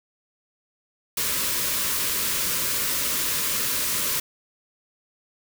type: band-stop noise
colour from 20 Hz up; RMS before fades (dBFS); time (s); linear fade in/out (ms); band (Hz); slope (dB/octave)
white; -25; 1.17-4.2; 5; 620 to 920; 96
effects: none